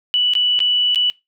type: tone with dropouts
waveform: sine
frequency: 2960 Hz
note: F#7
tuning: in tune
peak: -13 dBFS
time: 0.14-1.1 s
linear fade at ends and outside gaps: 0 ms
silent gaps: 0.336-0.352 / 0.591-0.603 / 0.947-0.958 s
effects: noise-tail reverb RT60 0.2 s tail -21 dB re dry